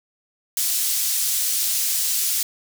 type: high-pass noise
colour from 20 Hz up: pink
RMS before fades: -22 dBFS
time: 0.57-2.43 s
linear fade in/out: 2 ms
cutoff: 5900 Hz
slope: 12 dB/octave
effects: none